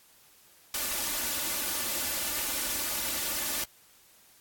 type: noise with comb filter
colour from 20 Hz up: white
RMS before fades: -31 dBFS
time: 0.74-3.64 s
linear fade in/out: 2 ms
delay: 3.4 ms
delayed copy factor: +0.65
effects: white hiss -59 dBFS RMS until 4.4 s + AAC 64 kbps